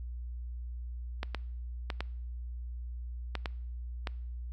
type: clicks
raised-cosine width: 0.3 ms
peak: -18 dBFS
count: 7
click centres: 1.231 / 1.347 / 1.902 / 2.006 / 3.353 / 3.458 / 4.072 s
effects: noise-tail reverb RT60 0.7 s tail -24 dB re dry + added 60 Hz sine -37 dBFS peak until 4.52 s